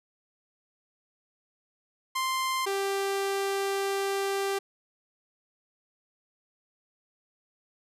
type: tone pair in turn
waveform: sawtooth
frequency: 1047 / 393.5 Hz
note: C6 / G4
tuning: +1 / +7 cents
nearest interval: octave + perfect fourth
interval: 1694 cents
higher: first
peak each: -23 dBFS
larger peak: neither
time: 2.15-2.66 / 2.66-4.59 s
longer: second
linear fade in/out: 10 ms
effects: resampled to 32000 Hz